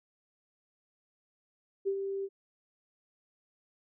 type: tone with ADSR envelope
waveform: sine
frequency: 392 Hz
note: G4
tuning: in tune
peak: -26 dBFS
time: 1.85-2.29 s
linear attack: 26 ms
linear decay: 73 ms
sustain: -6 dB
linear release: 47 ms
effects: none